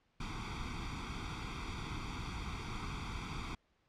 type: noise with comb filter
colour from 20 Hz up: pink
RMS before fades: -41 dBFS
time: 0.2-3.55 s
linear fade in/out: 5 ms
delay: 0.86 ms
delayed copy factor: +0.95
effects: pink hiss -75 dBFS RMS until 3.88 s + low-pass 4000 Hz 12 dB/octave